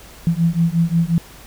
sine beating tone pair, 164.81 / 170.41 Hz, E3 / F3, 0 / -42 cents, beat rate 5.6 Hz, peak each -17 dBFS, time 0.27-1.18 s, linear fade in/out 0 ms, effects added 50 Hz sine -45 dBFS peak until 1.46 s + pink hiss -42 dBFS RMS until 1.46 s

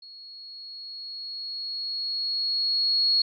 sine tone with level ramp, 4326 Hz, C#8, 43 cents flat, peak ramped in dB -43 to -18 dBFS, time 0.02-3.22 s, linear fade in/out 5 ms, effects none

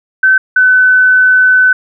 sine tone pair in turn, 1533 / 1509.3 Hz, G6 / F#6, -39 / +34 cents, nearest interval unison, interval 27 cents, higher first, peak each -4 dBFS, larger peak neither, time 0.23-0.38 / 0.56-1.73 s, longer second, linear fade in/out 5 ms, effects none

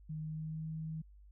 sine tone with pitch glide, 155.56 to 158.65 Hz, D#3 to D#3, 0 to +34 cents, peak -38 dBFS, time 0.09-1.02 s, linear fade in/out 10 ms, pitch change +34 cents, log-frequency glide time 0.2-0.67 s, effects added 50 Hz sine -55 dBFS peak until 1.31 s

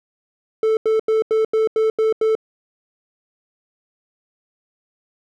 triangle tone bursts, 440 Hz, A4, in tune, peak -12 dBFS, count 8, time 0.63-2.352 s, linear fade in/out 2 ms, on 140 ms, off 86 ms, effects none

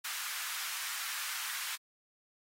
pink high-pass noise, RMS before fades -39 dBFS, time 0.04-1.76 s, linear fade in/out 10 ms, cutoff 1200 Hz, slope 24 dB/octave, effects AAC 48 kbps

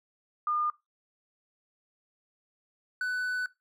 sine / triangle tone pair in turn, 1212 / 1495.3 Hz, D#6 / F#6, -46 / +18 cents, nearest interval major third, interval 364 cents, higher second, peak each -26 dBFS, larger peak neither, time 0.47-0.7 / 3.01-3.46 s, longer second, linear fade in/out 2 ms, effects noise-tail reverb RT60 0.2 s tail -19 dB re dry

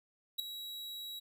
45% pulse tone with ADSR envelope, 3874 Hz, B7, 34 cents flat, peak -29 dBFS, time 0.38-1.2 s, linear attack 17 ms, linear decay 3 ms, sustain -13 dB, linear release 16 ms, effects none

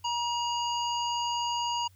harmonic tone, 952 Hz, A#5, 36 cents sharp, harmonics 1 / 3 / 5 / 7, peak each -29 / -34 / -39 / -41 dBFS, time 0.04-1.88 s, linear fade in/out 10 ms, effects added 93 Hz sine -56 dBFS peak until 1.95 s + white hiss -66 dBFS RMS until 1.95 s

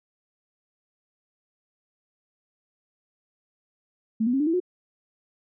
sine tone with pitch steps, 221.6 / 244.5 / 269.7 / 297.5 / 328.2 / 362.1 Hz, A3 / B3 / C#4 / D4 / E4 / F#4, +13 / -17 / -47 / +22 / -8 / -37 cents, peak -20 dBFS, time 4.2-4.602 s, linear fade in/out 10 ms, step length 67 ms, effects none

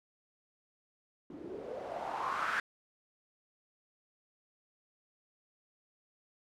blue noise with low-pass filter sweep, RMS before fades -38 dBFS, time 1.3-2.6 s, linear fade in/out 2 ms, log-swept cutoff 290 to 1600 Hz, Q 5.1, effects none

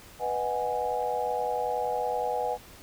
sine chord, G# minor seventh, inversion first, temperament equal, 493.9 / 622.3 / 740 / 830.6 Hz, B4 / D#5 / F#5 / G#5, 0 / 0 / 0 / 0 cents, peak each -31 / -35 / -32 / -31 dBFS, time 0.19-2.58 s, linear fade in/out 50 ms, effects pink hiss -50 dBFS RMS until 2.82 s

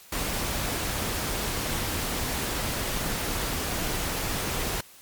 pink noise, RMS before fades -29 dBFS, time 0.12-4.81 s, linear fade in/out 5 ms, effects white hiss -51 dBFS RMS until 5.01 s + MP3 96 kbps

